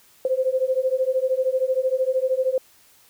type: beating tone pair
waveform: sine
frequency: 513 / 526 Hz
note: C5 / C5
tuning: -34 / +9 cents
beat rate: 13 Hz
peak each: -22 dBFS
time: 0.25-2.58 s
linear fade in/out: 2 ms
effects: white hiss -55 dBFS RMS until 3.09 s